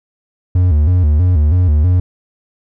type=tone with vibrato; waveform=triangle; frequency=82.41 Hz; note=E2; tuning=in tune; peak=-6 dBFS; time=0.55-2 s; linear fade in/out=5 ms; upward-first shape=square; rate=3.1 Hz; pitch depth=160 cents each way; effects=none